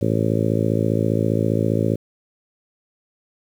harmonic tone, 55 Hz, A1, in tune, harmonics 2 / 3 / 4 / 5 / 6 / 7 / 8 / 9 / 10, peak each -22 / -24 / -25 / -26 / -27 / -27 / -28 / -29 / -29 dBFS, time 0.01-1.96 s, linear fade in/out 10 ms, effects 8-bit

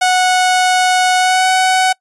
sawtooth tone with pitch glide, 736 to 748 Hz, F#5 to F#5, -9 to +19 cents, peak -6 dBFS, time 0.01-1.93 s, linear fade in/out 10 ms, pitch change +28 cents, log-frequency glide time 1.18-1.47 s, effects noise-tail reverb RT60 0.1 s tail -24 dB re dry + resampled to 24000 Hz

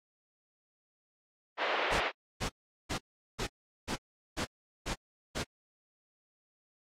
pink band-pass noise, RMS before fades -32 dBFS, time 1.57-2.12 s, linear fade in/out 50 ms, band 460 to 3200 Hz, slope 24 dB/octave
pink noise bursts, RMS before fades -34 dBFS, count 8, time 1.91-5.438 s, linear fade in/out 20 ms, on 91 ms, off 400 ms
effects low-pass 7000 Hz 12 dB/octave + AAC 48 kbps

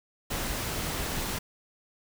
pink noise, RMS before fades -32 dBFS, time 0.3-1.39 s, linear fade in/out 10 ms, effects none

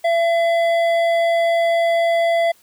triangle tone with hard clipping, 674 Hz, E5, 38 cents sharp, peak -16 dBFS, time 0.04-2.52 s, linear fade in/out 10 ms, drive 13 dB, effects white hiss -54 dBFS RMS until 2.62 s

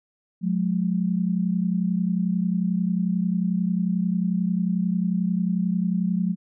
sine tone pair together, 180 / 211.2 Hz, F#3 / G#3, -47 / +29 cents, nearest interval minor third, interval 276 cents, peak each -22 / -25 dBFS, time 0.41-6.36 s, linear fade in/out 50 ms, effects none

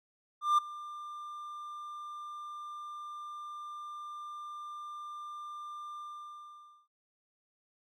triangle tone with ADSR envelope, 1194 Hz, D6, 28 cents sharp, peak -19 dBFS, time 0.41-6.88 s, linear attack 170 ms, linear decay 10 ms, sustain -20 dB, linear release 890 ms, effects none

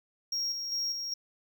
triangle tone with tremolo, 5588 Hz, F8, in tune, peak -28 dBFS, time 0.32-1.14 s, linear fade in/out 5 ms, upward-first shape square, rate 2.5 Hz, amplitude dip 40%, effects none

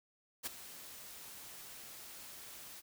white noise with ADSR envelope, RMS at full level -37 dBFS, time 0.43-2.82 s, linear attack 34 ms, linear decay 16 ms, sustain -14 dB, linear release 31 ms, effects none

